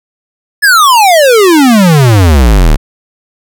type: exponential sweep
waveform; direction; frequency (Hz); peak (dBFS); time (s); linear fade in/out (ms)
square; down; 1755 to 33.88; -3; 0.62-2.77; 20
effects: none